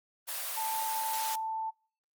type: high-pass noise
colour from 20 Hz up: white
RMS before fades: -36 dBFS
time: 0.27-1.36 s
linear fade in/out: 20 ms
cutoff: 520 Hz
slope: 96 dB/octave
type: tone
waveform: sine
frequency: 885 Hz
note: A5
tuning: 10 cents sharp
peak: -32 dBFS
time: 0.56-1.71 s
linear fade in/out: 20 ms
effects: noise-tail reverb RT60 0.4 s tail -24 dB re dry + Opus 24 kbps